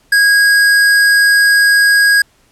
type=tone with hard clipping; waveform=sine; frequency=1643 Hz; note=G#6; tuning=19 cents flat; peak=-8 dBFS; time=0.12-2.22 s; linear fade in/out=5 ms; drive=16 dB; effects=pink hiss -53 dBFS RMS until 2.51 s + low-pass 12000 Hz 12 dB/octave